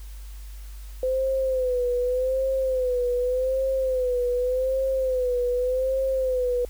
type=tone with vibrato; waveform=sine; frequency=510 Hz; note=C5; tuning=44 cents flat; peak=-21 dBFS; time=1.03-6.65 s; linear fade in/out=2 ms; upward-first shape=sine; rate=0.85 Hz; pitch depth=71 cents each way; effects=added 50 Hz sine -36 dBFS peak until 6.69 s + white hiss -52 dBFS RMS until 6.69 s